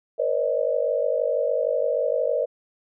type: tone cluster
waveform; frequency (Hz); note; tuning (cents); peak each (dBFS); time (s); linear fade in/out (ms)
sine; 475.7 / 522 / 573 / 626; A#4 / C5 / D5 / D#5; +35 / -4 / -43 / +10; -26; 0.18-2.46; 20
effects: none